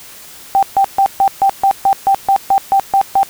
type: tone bursts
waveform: sine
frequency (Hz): 784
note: G5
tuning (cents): 0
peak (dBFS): -7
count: 13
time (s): 0.55-3.231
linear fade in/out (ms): 0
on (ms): 77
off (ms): 140
effects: white hiss -36 dBFS RMS until 3.29 s